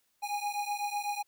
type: beating tone pair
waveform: square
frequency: 819 / 827 Hz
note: G#5 / G#5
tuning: -24 / -8 cents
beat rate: 8 Hz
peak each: -35 / -36 dBFS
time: 0.22-1.23 s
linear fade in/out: 20 ms
effects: white hiss -74 dBFS RMS until 1.27 s